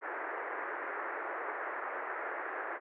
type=band-pass noise; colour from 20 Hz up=white; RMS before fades=-39 dBFS; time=0.01-2.8 s; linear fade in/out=50 ms; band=340 to 1900 Hz; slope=48 dB/octave; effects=none